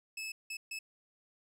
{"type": "tone bursts at uneven times", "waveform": "sawtooth", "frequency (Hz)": 2602, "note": "E7", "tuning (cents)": -23, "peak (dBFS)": -35, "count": 3, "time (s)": [[0.17, 0.32], [0.5, 0.57], [0.71, 0.79]], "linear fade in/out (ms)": 5, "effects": ["low-pass 12000 Hz 12 dB/octave"]}